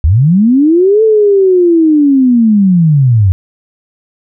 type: linear two-way sweep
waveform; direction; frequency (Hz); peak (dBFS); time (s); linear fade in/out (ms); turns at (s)
sine; up then down; 66.6 to 445.8 to 88.5; -4; 0.04-3.32; 0; 1.03
effects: none